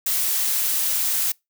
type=noise; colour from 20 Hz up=blue; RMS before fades=-22 dBFS; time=0.06-1.32 s; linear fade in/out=5 ms; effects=noise-tail reverb RT60 0.2 s tail -26 dB re dry